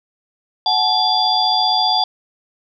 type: tone cluster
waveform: sine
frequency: 741 / 856 / 3452 / 4757 Hz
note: F#5 / A5 / A7 / D8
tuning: +2 / -48 / -34 / +21 cents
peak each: -19 dBFS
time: 0.66-2.04 s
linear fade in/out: 2 ms
effects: none